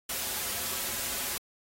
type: noise with comb filter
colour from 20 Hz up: white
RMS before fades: -33 dBFS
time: 0.09-1.38 s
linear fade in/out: 5 ms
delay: 6.5 ms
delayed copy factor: -0.65
effects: AAC 48 kbps